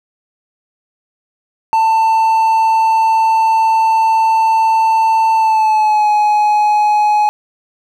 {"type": "tone with pitch glide", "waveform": "triangle", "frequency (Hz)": [891, 841], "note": ["A5", "G#5"], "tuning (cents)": [22, 22], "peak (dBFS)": -7, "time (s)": [1.73, 7.29], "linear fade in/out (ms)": 0, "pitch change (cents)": -100, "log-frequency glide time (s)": [5.35, 6.09], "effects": []}